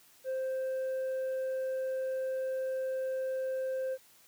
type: tone with tanh clipping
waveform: sine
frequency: 523.3 Hz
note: C5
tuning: in tune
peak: -32 dBFS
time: 0.24-3.98 s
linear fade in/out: 50 ms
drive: 3 dB
effects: white hiss -61 dBFS RMS until 4.27 s + high-pass 60 Hz 12 dB/octave